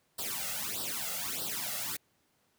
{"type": "noise with flanger", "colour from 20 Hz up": "white", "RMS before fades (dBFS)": -36, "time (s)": [0.18, 1.97], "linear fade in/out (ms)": 10, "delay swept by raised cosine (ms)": [0.22, 1.52], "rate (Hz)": 1.6, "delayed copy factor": 0.95, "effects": ["pink hiss -72 dBFS RMS until 2.58 s", "high-pass 100 Hz 12 dB/octave"]}